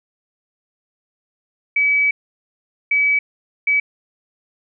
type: tone bursts at uneven times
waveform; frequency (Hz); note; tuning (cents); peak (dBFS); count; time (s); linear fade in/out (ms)
sine; 2285; D7; -48; -13; 3; 1.76-2.11 / 2.91-3.19 / 3.67-3.8; 5
effects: none